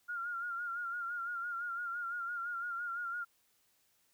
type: tone with vibrato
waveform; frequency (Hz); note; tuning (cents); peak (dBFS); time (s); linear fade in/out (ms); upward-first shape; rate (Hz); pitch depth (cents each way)
sine; 1403; F6; +8; -36; 0.08-3.25; 20; sine; 5.9; 52
effects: white hiss -73 dBFS RMS until 4.13 s